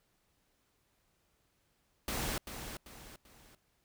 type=noise with echo; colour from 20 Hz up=pink; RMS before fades=-36 dBFS; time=2.08-2.38 s; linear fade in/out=2 ms; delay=390 ms; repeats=3; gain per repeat=-8 dB; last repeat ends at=3.55 s; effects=pink hiss -75 dBFS RMS until 3.84 s